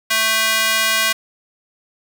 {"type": "tone with high-pass filter", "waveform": "square", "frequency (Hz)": 221, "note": "A3", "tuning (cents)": 8, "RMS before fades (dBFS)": -17, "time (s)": [0.1, 1.13], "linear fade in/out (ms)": 10, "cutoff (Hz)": 1700, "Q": 1, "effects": []}